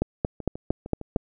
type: two click trains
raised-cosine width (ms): 2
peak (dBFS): -9 / -22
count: 6 / 7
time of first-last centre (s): 0.02-1.162 / 0.25-1.166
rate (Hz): 4.38 / 6.55
effects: none